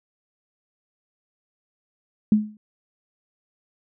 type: tone with exponential decay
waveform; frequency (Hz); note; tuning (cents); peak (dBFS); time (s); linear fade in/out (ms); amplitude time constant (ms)
sine; 212.3; G#3; +38; -10; 2.32-2.57; 2; 54
effects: none